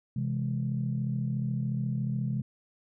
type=chord; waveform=sine; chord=C augmented; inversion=none; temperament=equal; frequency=130.81 / 164.81 / 207.7 Hz; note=C3 / E3 / G#3; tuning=0 / 0 / 0 cents; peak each=-29 / -35 / -33 dBFS; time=0.16-2.42 s; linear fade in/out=5 ms; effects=tanh soft clip ceiling -19 dBFS